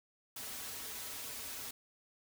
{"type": "noise with comb filter", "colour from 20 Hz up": "white", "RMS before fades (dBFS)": -44, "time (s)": [0.36, 1.71], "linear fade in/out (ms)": 5, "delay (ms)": 5.7, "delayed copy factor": -1, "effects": []}